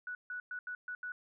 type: tone bursts at uneven times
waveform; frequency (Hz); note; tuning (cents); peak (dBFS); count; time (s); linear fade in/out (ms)
sine; 1475; F#6; -6; -38; 6; 0.07-0.15 / 0.3-0.4 / 0.51-0.59 / 0.67-0.75 / 0.88-0.95 / 1.03-1.12; 2
effects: none